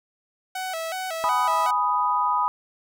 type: tone with vibrato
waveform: sawtooth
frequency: 698.5 Hz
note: F5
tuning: in tune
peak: -24 dBFS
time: 0.55-1.71 s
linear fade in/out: 5 ms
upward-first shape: square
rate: 2.7 Hz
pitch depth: 120 cents each way
type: chord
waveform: sine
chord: G# minor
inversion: none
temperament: equal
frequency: 830.6 / 987.8 / 1244.5 Hz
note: G#5 / B5 / D#6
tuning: 0 / 0 / 0 cents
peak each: -28 / -22 / -24 dBFS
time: 1.24-2.48 s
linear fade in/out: 0 ms
effects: none